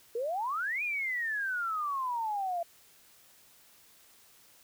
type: exponential two-way sweep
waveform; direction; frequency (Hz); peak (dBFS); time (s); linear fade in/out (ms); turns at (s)
sine; up then down; 446 to 2489 to 671; -30; 0.15-2.63; 5; 0.83
effects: white hiss -60 dBFS RMS until 4.63 s